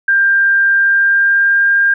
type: tone with pitch glide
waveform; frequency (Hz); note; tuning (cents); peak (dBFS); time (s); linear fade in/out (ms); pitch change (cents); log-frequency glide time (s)
sine; 1591 to 1603.9; G6 to G6; +25 to +39; -8; 0.08-1.94; 5; +14; 0.75-1.73
effects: none